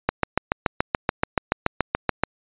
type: click train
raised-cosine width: 0.5 ms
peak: -3 dBFS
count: 16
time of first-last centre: 0.09-2.236 s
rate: 6.99 Hz
effects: resampled to 8000 Hz